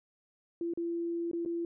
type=tone with dropouts; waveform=sine; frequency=339.3 Hz; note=F4; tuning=50 cents flat; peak=-31 dBFS; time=0.61-1.65 s; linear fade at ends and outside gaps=2 ms; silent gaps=0.737-0.774 / 1.314-1.332 / 1.451-1.459 s; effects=none